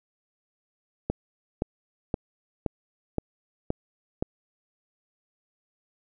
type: click train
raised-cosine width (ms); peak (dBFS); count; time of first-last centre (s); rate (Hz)
2; -12; 7; 1.1-4.225; 1.92
effects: none